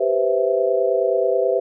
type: chord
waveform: sine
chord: C major seventh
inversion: second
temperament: equal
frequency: 392 / 493.9 / 523.3 / 659.3 Hz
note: G4 / B4 / C5 / E5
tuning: 0 / 0 / 0 / 0 cents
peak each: -22 / -21 / -21 / -22 dBFS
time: 0-1.6 s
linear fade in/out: 10 ms
effects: none